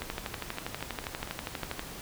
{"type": "two click trains", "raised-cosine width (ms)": 0.3, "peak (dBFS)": [-17, -24], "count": [23, 5], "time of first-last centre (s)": [[0.02, 1.794], [0.34, 1.275]], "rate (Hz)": [12.4, 4.28], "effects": ["pink hiss -43 dBFS RMS until 2.01 s"]}